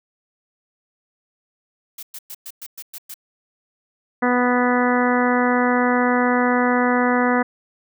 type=noise bursts; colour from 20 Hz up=blue; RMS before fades=-34 dBFS; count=8; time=1.98-3.142 s; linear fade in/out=5 ms; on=49 ms; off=110 ms
type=harmonic tone; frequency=246.9 Hz; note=B3; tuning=in tune; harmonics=1 / 2 / 3 / 4 / 5 / 6 / 7 / 8; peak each=-19 / -22 / -24 / -25 / -26 / -27 / -27 / -28 dBFS; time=4.22-7.43 s; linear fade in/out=10 ms
effects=none